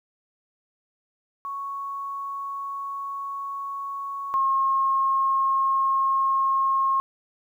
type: tone pair in turn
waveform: sine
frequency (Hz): 1108.7 / 1077.8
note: C#6 / C#6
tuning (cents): 0 / -49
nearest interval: unison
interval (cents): 49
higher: first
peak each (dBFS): -29 / -19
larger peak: second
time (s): 1.45-4.34 / 4.34-7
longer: first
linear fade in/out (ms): 0
effects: 10-bit